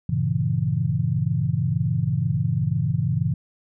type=chord; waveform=sine; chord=G diminished seventh; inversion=none; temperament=equal; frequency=98 / 116.54 / 138.59 / 164.81 Hz; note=G2 / Bb2 / Db3 / Fb3; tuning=0 / 0 / 0 / 0 cents; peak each=-28 / -25 / -24 / -25 dBFS; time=0.09-3.34 s; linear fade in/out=5 ms; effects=none